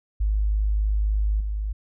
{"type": "tone with level steps", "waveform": "sine", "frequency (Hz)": 51.91, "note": "G#1", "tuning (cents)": 0, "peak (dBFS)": [-19, -24], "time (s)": [0.2, 1.73], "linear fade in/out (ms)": 10, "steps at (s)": 1.4, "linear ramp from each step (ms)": 5, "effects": []}